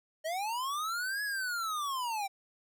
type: linear two-way sweep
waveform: square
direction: up then down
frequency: 611 to 1698 to 765 Hz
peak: -33 dBFS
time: 0.24-2.28 s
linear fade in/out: 20 ms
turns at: 1.23 s
effects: none